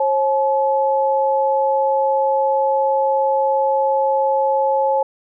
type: tone pair together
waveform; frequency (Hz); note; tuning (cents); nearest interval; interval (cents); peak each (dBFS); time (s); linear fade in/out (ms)
sine; 539.9 / 857; C#5 / A5; -46 / -46; minor sixth; 800; -17; 0-5.03; 5
effects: none